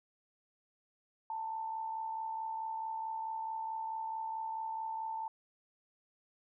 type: tone with amplitude modulation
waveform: sine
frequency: 890 Hz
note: A5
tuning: 20 cents sharp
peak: -34 dBFS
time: 1.3-5.28 s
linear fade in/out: 2 ms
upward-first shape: sine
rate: 64.6 Hz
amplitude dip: 45%
effects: none